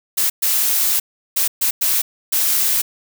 blue noise bursts at uneven times, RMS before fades -17 dBFS, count 6, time 0.17-0.3 / 0.42-1 / 1.36-1.48 / 1.61-1.71 / 1.81-2.02 / 2.32-2.82 s, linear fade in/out 10 ms, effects none

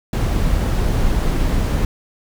brown noise, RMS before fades -17 dBFS, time 0.13-1.85 s, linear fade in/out 2 ms, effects none

